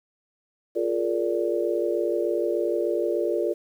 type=chord; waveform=sine; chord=Bb dominant seventh; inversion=second; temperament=just; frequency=349.6 / 419.5 / 466.2 / 582.7 Hz; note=F4 / Ab4 / Bb4 / D5; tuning=+2 / +17 / 0 / -14 cents; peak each=-26 / -29 / -28 / -28 dBFS; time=0.75-3.54 s; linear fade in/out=20 ms; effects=9-bit